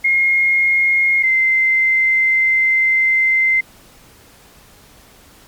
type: tone pair in turn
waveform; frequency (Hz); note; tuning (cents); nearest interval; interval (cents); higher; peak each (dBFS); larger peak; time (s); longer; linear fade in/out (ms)
sine; 2144 / 2077; C7 / C7; +42 / -13; minor second; 55; first; -11; neither; 0.04-1.23 / 1.23-3.61; second; 10
effects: pink hiss -46 dBFS RMS until 5.47 s + MP3 96 kbps